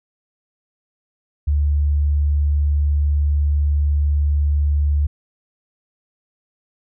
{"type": "tone", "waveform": "sine", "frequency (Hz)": 73, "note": "D2", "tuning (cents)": -10, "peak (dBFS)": -14, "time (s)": [1.47, 5.07], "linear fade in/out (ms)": 10, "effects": []}